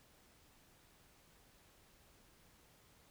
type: silence
effects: pink hiss -67 dBFS RMS until 3.1 s